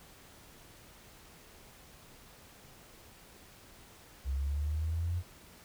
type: exponential sweep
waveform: sine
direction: up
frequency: 65.41 to 89.6 Hz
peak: -30 dBFS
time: 4.24-5.23 s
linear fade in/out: 50 ms
effects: pink hiss -56 dBFS RMS until 5.64 s